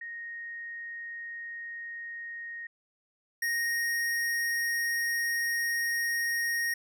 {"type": "tone pair in turn", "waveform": ["sine", "square"], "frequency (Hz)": [1864.7, 1864.7], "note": ["A#6", "A#6"], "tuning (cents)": [0, 0], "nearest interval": "unison", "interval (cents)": 0, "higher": "neither", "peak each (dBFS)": [-37, -28], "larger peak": "second", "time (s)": [[0.01, 2.67], [3.42, 6.74]], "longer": "second", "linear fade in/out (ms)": 5, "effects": []}